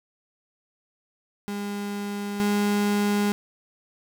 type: tone pair in turn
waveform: 35% pulse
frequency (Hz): 203.3 / 205.2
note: G#3 / G#3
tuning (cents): -37 / -21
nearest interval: unison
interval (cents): 16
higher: second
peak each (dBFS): -27 / -19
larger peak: second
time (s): 1.48-2.4 / 2.4-3.32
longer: neither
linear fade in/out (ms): 0
effects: none